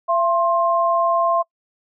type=tone pair together; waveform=sine; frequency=677 / 1057.3 Hz; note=E5 / C6; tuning=+46 / +18 cents; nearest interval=minor sixth; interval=772 cents; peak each=-18 dBFS; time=0.08-1.43 s; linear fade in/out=20 ms; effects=noise-tail reverb RT60 0.1 s tail -25 dB re dry